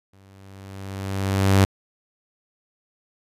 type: tone with exponential growth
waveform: sawtooth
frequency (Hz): 97.1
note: G2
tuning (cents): -16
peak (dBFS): -8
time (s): 0.13-1.65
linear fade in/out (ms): 5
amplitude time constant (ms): 330
effects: resampled to 32000 Hz